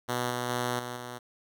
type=tone with level steps; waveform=5% pulse; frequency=122.7 Hz; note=B2; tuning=11 cents flat; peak=-17 / -19 / -17 / -24 / -27 dBFS; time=0.08-1.19 s; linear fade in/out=20 ms; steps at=0.3 / 0.49 / 0.79 / 0.96 s; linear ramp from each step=5 ms; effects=none